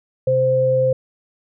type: tone pair together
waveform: sine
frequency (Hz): 130 / 520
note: C3 / C5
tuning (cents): -11 / -11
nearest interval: 2 octaves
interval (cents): 2400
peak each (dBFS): -22 / -14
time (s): 0.27-0.93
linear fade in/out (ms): 5
effects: none